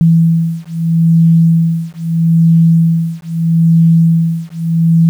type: beating tone pair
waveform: sine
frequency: 164.81 / 165.59 Hz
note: E3 / E3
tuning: 0 / +8 cents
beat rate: 0.78 Hz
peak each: -10 dBFS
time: 0.01-5.09 s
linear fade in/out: 0 ms
effects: 7-bit